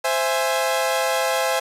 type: chord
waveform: sawtooth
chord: C augmented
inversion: none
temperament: equal with one note detuned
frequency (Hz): 523.3 / 663.5 / 830.6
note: C5 / E5 / G#5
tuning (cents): 0 / +11 / 0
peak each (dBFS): -19 / -20 / -21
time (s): 0.04-1.6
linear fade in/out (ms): 10
effects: resampled to 32000 Hz + 7-bit